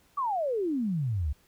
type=exponential sweep; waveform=sine; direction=down; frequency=1180 to 66 Hz; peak=-26 dBFS; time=0.17-1.33 s; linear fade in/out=10 ms; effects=pink hiss -64 dBFS RMS until 1.47 s